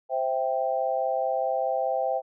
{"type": "chord", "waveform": "sine", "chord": "C major", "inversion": "none", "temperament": "equal", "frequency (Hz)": [523.3, 659.3, 784], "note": ["C5", "E5", "G5"], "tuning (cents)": [0, 0, 0], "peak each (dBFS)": -28, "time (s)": [0.09, 2.22], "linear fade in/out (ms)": 50, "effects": []}